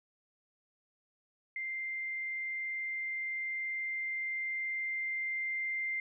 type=tone with level ramp; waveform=sine; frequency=2093 Hz; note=C7; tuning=in tune; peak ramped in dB=-35 to -32 dBFS; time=1.56-6 s; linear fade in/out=2 ms; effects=none